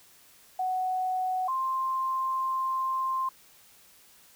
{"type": "tone pair in turn", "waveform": "sine", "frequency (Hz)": [743, 1050.8], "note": ["F#5", "C6"], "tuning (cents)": [7, 7], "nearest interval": "tritone", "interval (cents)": 600, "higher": "second", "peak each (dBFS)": -26, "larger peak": "neither", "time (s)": [[0.59, 1.48], [1.48, 3.29]], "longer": "second", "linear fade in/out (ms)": 5, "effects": ["white hiss -57 dBFS RMS until 4.35 s"]}